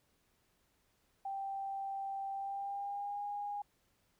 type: tone with pitch glide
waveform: sine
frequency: 784 to 818.2 Hz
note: G5 to G#5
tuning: 0 to -26 cents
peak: -37 dBFS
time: 1.25-3.62 s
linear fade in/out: 5 ms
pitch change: +74 cents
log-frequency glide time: 2.32-3.24 s
effects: pink hiss -75 dBFS RMS until 4.19 s